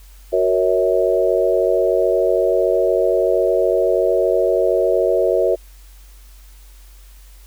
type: chord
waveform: sine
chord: F# dominant seventh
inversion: none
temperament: equal with one note detuned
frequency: 370 / 466.2 / 554.4 / 647.6 Hz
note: F#4 / A#4 / C#5 / E5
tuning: 0 / 0 / 0 / -31 cents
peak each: -19 dBFS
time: 0.32-5.56 s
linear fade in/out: 20 ms
effects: added 47 Hz sine -40 dBFS peak until 7.46 s + white hiss -51 dBFS RMS until 7.46 s

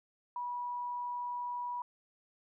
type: tone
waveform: sine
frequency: 974 Hz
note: B5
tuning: 24 cents flat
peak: -35 dBFS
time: 0.36-1.82 s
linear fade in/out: 2 ms
effects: none

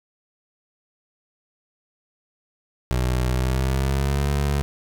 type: tone with pitch glide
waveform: 25% pulse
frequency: 62.5 to 70.97 Hz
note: B1 to C#2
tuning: +21 to +41 cents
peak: -16 dBFS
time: 2.91-4.62 s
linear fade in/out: 0 ms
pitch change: +220 cents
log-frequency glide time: 3.28-4.3 s
effects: none

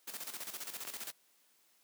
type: noise with tremolo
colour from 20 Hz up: white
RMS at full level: -42 dBFS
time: 0.07-1.12 s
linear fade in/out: 10 ms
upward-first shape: square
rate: 15 Hz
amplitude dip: 65%
type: clicks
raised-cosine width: 0.3 ms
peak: -30 dBFS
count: 2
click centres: 0.851 / 0.876 s
effects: white hiss -70 dBFS RMS until 1.83 s + high-pass 200 Hz 12 dB/octave

